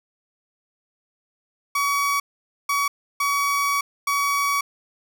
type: tone bursts at uneven times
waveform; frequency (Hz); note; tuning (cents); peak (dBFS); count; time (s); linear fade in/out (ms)
30% pulse; 1132; C#6; +36; -17; 4; 1.75-2.2 / 2.69-2.88 / 3.2-3.81 / 4.07-4.61; 5
effects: none